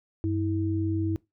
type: tone pair together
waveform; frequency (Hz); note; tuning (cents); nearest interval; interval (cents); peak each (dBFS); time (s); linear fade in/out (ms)
sine; 96.21 / 323.8; G2 / E4; -32 / -31; octave + major sixth; 2101; -27; 0.24-1.16; 0
effects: noise-tail reverb RT60 0.2 s tail -21 dB re dry